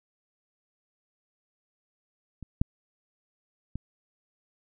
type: clicks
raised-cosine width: 5 ms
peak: -28 / -10 / -21 dBFS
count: 3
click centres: 2.427 / 2.615 / 3.756 s
effects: none